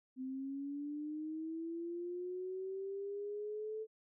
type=linear sweep; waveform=sine; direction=up; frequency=256.5 to 440 Hz; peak=-39 dBFS; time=0.16-3.87 s; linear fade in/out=50 ms; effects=none